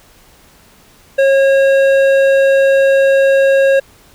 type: tone with hard clipping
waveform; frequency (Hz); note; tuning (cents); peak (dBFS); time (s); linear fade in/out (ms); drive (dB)
sine; 544; C#5; -33; -9; 1.18-3.8; 10; 10
effects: pink hiss -46 dBFS RMS until 4.14 s

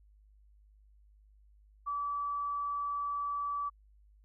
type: tone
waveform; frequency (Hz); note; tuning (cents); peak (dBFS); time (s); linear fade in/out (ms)
sine; 1152; D6; -34; -32; 1.86-3.7; 20
effects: added 51 Hz sine -59 dBFS peak until 4.24 s

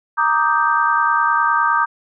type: chord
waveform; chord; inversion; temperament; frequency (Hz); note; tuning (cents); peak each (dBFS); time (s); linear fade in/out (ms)
sine; Eb major seventh; second; equal; 932.3 / 1174.7 / 1244.5 / 1568; Bb5 / D6 / Eb6 / G6; 0 / 0 / 0 / 0; -19; 0.17-1.86; 20
effects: none

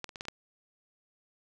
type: clicks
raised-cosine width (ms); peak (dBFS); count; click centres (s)
0.2; -19 / -28 / -25 / -19 / -29 / -17; 6; 0.043 / 0.092 / 0.158 / 0.209 / 0.253 / 0.284
effects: none

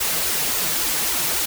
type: noise with flanger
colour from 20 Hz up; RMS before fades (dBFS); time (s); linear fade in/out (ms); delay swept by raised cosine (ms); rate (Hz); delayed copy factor
white; -22; 0-1.46; 10; 2 to 6.7; 3.6; +0.95
effects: none

